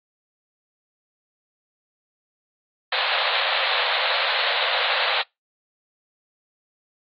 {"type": "band-pass noise", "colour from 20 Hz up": "white", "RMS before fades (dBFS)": -23, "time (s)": [2.92, 5.22], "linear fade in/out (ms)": 5, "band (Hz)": [490, 4200], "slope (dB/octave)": 96, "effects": ["noise-tail reverb RT60 0.2 s tail -25 dB re dry", "AAC 32 kbps"]}